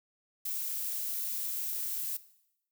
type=noise; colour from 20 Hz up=violet; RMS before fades=-35 dBFS; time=0.45-2.17 s; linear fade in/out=5 ms; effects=noise-tail reverb RT60 0.8 s tail -17 dB re dry